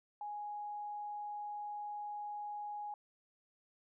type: tone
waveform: sine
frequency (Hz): 830.6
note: G#5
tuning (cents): 0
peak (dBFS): -40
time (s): 0.21-2.94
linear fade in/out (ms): 2
effects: none